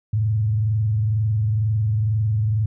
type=tone with frequency modulation; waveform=sine; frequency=107.8 Hz; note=A2; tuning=35 cents flat; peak=-17 dBFS; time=0.13-2.66 s; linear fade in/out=5 ms; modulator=22.1 Hz; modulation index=0.37; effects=none